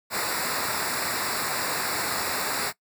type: noise with comb filter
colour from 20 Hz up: pink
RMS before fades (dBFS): -28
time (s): 0.1-2.73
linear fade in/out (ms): 50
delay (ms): 0.32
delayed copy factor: -0.85
effects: noise-tail reverb RT60 0.1 s tail -20 dB re dry + high-pass 80 Hz 12 dB/octave